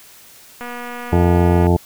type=click train; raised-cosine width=0.5 ms; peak=-16 dBFS; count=257; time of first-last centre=0.61-1.668 s; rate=242 Hz
type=harmonic tone; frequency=87.31 Hz; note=F2; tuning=in tune; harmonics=1 / 2 / 3 / 4 / 5 / 7 / 8 / 9 / 10; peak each=-14 / -17 / -23 / -19 / -21 / -26 / -27 / -29 / -25 dBFS; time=1.12-1.77 s; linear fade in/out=10 ms
effects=white hiss -44 dBFS RMS until 1.85 s